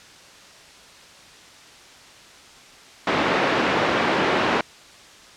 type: band-pass noise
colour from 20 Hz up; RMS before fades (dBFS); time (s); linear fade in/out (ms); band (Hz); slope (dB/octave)
pink; -21; 3.07-4.61; 2; 270 to 2500; 12
effects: white hiss -46 dBFS RMS until 5.36 s + low-pass 6000 Hz 12 dB/octave